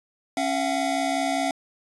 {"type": "tone cluster", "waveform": "square", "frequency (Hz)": [274.9, 677, 742], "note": ["C#4", "E5", "F#5"], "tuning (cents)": [-14, 46, 5], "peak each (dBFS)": -28, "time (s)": [0.37, 1.51], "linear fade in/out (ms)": 2, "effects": ["resampled to 24000 Hz"]}